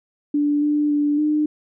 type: tone with pitch steps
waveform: sine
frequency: 292.2 / 296.3 / 292.8 / 302 Hz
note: D4 / D4 / D4 / D4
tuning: -9 / +15 / -5 / +48 cents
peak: -16 dBFS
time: 0.34-1.46 s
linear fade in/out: 5 ms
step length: 280 ms
effects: none